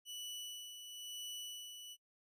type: tone with tremolo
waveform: sawtooth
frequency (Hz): 2960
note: F#7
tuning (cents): 0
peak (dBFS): -40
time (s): 0.05-1.97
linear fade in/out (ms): 50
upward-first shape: sine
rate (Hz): 1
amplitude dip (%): 50
effects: noise-tail reverb RT60 0.1 s tail -23 dB re dry + resampled to 32000 Hz